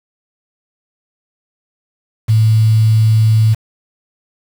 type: tone with quantisation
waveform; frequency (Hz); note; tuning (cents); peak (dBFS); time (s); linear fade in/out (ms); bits
sine; 110; A2; 0; -7; 2.28-3.55; 20; 5
effects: none